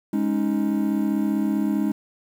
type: chord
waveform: triangle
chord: Ab suspended fourth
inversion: none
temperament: equal with one note detuned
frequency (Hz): 207.7 / 277.2 / 312.7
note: Ab3 / Db4 / Eb4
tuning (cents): 0 / 0 / +9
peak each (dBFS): -21 / -24 / -23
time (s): 0.13-1.92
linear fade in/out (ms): 5
effects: 8-bit